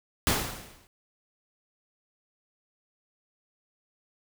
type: noise with exponential decay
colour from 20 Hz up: pink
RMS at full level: -22 dBFS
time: 0.27-0.87 s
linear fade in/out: 0 ms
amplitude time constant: 130 ms
effects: none